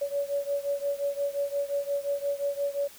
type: beating tone pair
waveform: sine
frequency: 564 / 569.7 Hz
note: C#5 / C#5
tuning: +30 / +47 cents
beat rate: 5.7 Hz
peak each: -29 / -31 dBFS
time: 0.01-2.88 s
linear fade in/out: 10 ms
effects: white hiss -50 dBFS RMS until 2.98 s